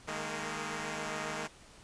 5% pulse chord, D# suspended fourth, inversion none, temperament equal with one note detuned, 155.56 / 207.7 / 229.6 Hz, D#3 / G#3 / A#3, 0 / 0 / -26 cents, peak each -29 dBFS, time 0.07-1.48 s, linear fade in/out 20 ms, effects pink hiss -56 dBFS RMS until 1.83 s + resampled to 22050 Hz

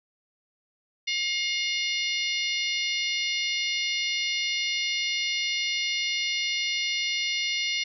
harmonic tone, 713 Hz, F5, 36 cents sharp, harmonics 3 / 4 / 5 / 6 / 7 / 8, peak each -29 / -31 / -33 / -35 / -36 / -37 dBFS, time 1.07-7.84 s, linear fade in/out 10 ms, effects none

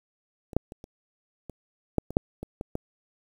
clicks, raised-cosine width 2 ms, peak -27 / -8 / -27 / -30 / -25 / -9 / -23 / -6 / -22 / -19 / -16 dBFS, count 11, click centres 0.532 / 0.566 / 0.721 / 0.841 / 1.497 / 1.983 / 2.106 / 2.169 / 2.43 / 2.611 / 2.754 s, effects 8-bit

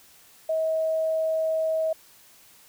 sine tone, 639 Hz, D#5, 46 cents sharp, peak -22 dBFS, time 0.49-1.93 s, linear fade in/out 5 ms, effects white hiss -54 dBFS RMS until 2.68 s

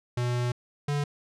square tone pair in turn, 122.2 / 144.86 Hz, B2 / D3, -18 / -23 cents, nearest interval minor third, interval 295 cents, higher second, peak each -26 dBFS, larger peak neither, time 0.17-0.52 / 0.88-1.04 s, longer first, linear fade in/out 5 ms, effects low-pass 8000 Hz 12 dB/octave

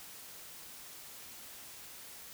silence, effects white hiss -50 dBFS RMS until 2.33 s

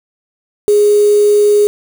sine tone with quantisation, 414.5 Hz, G#4, 3 cents flat, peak -6 dBFS, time 0.68-1.67 s, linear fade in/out 0 ms, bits 4, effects none

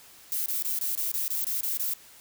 violet noise bursts, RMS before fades -29 dBFS, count 10, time 0.32-1.936 s, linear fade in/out 0 ms, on 140 ms, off 24 ms, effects white hiss -52 dBFS RMS until 2.2 s

